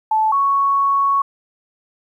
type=tone pair in turn; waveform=sine; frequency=872 / 1110.1 Hz; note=A5 / C#6; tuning=-16 / +2 cents; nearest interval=major third; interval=418 cents; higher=second; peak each=-13 dBFS; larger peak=neither; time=0.11-0.32 / 0.32-1.22 s; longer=second; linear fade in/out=5 ms; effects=9-bit